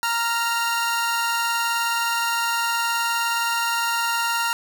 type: tone pair together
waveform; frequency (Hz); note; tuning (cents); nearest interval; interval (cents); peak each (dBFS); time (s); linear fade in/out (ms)
sawtooth; 932.3 / 1388.8; A#5 / F6; 0 / -10; perfect fifth; 690; -20; 0.03-4.53; 0
effects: none